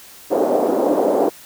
white band-pass noise, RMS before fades -17 dBFS, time 0.3-1.3 s, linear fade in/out 20 ms, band 280 to 640 Hz, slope 24 dB/octave, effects white hiss -42 dBFS RMS until 1.45 s

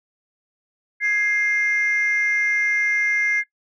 sine tone pair together, 1666.8 / 2100 Hz, G#6 / C7, +6 / +6 cents, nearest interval major third, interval 400 cents, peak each -21 / -18 dBFS, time 1-3.44 s, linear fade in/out 50 ms, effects noise-tail reverb RT60 0.1 s tail -19 dB re dry + tanh soft clip ceiling -13 dBFS

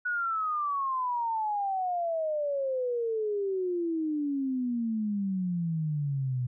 sine exponential sweep, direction down, 1478 to 122.2 Hz, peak -27 dBFS, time 0.05-6.47 s, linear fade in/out 10 ms, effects none

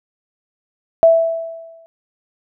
sine tone with exponential decay, 659.3 Hz, E5, in tune, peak -4 dBFS, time 1.03-1.86 s, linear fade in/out 0 ms, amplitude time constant 180 ms, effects none

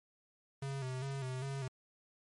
square tone with vibrato, 133 Hz, C3, 29 cents sharp, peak -38 dBFS, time 0.62-1.68 s, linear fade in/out 5 ms, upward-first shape square, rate 2.5 Hz, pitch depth 54 cents each way, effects MP3 48 kbps

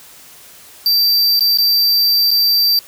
square tone with dropouts, 4678 Hz, D8, 8 cents flat, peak -11 dBFS, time 0.86-2.79 s, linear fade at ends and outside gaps 1 ms, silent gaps 1.394-1.407 / 1.574-1.585 / 2.307-2.313 s, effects white hiss -41 dBFS RMS until 2.87 s

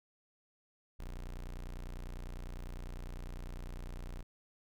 40% pulse tone, 29.98 Hz, A#0, 49 cents sharp, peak -40 dBFS, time 0.99-4.23 s, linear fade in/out 10 ms, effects none

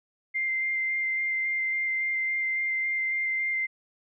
sine tone with vibrato, 2093 Hz, C7, in tune, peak -25 dBFS, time 0.34-3.67 s, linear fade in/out 20 ms, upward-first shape square, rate 3.6 Hz, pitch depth 8 cents each way, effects none

